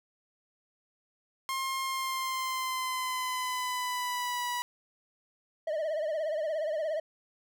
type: tone with pitch glide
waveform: sawtooth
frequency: 1065 to 976.6 Hz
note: C6 to B5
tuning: +30 to -20 cents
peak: -27 dBFS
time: 1.49-4.62 s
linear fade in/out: 0 ms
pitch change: -150 cents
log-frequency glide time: 1.84-4.48 s
type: tone with vibrato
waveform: triangle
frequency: 622 Hz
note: D#5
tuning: 1 cent flat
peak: -27 dBFS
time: 5.67-7 s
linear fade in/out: 5 ms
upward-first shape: triangle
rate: 17 Hz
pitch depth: 110 cents each way
effects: none